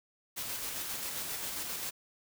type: noise with tremolo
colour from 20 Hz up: white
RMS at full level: -37 dBFS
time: 0.36-1.91 s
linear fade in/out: 20 ms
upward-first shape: square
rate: 7.5 Hz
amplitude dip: 25%
effects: none